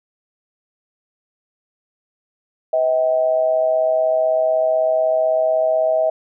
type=tone with amplitude modulation; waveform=sine; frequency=639 Hz; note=D#5; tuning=46 cents sharp; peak=-11 dBFS; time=2.73-6.1 s; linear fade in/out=5 ms; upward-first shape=sine; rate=136 Hz; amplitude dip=65%; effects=none